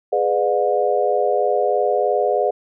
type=chord; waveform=sine; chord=G# diminished seventh; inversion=none; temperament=just; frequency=415.3 / 498.4 / 598 / 717.6 Hz; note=G#4 / B4 / D5 / F5; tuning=0 / +16 / +31 / +47 cents; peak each=-21 dBFS; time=0.12-2.51 s; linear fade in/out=10 ms; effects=none